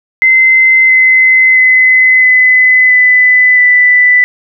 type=tone with pitch steps; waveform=sine; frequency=2063 / 2048 / 2032 / 2017 / 2002 / 1987 Hz; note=C7 / C7 / B6 / B6 / B6 / B6; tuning=-25 / -38 / +49 / +36 / +23 / +10 cents; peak=-3 dBFS; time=0.22-4.24 s; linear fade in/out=0 ms; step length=670 ms; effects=none